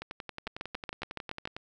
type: two click trains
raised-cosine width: 0.3 ms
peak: -22 / -19 dBFS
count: 18 / 8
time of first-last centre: 0.02-1.565 / 0.47-1.455 s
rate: 11 / 7.11 Hz
effects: none